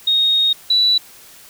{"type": "tone pair in turn", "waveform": "sine", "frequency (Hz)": [3729, 3948], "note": ["A#7", "B7"], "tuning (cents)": [0, -1], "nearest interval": "minor second", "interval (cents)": 99, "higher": "second", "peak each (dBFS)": [-12, -11], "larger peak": "second", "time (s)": [[0.07, 0.53], [0.7, 0.98]], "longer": "first", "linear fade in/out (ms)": 5, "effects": ["white hiss -43 dBFS RMS until 1.49 s"]}